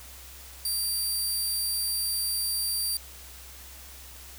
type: tone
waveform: 15% pulse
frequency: 4700 Hz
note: D8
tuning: 1 cent sharp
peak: -20 dBFS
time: 0.65-2.97 s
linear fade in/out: 2 ms
effects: added 65 Hz sine -48 dBFS peak until 4.38 s + white hiss -47 dBFS RMS until 4.38 s